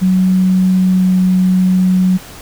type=tone with pitch glide; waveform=sine; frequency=185.9 to 184.72 Hz; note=F#3 to F#3; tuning=+8 to -3 cents; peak=-8 dBFS; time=0.01-2.18 s; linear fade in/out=20 ms; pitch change=-11 cents; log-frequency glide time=0.69-1.2 s; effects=pink hiss -34 dBFS RMS until 2.41 s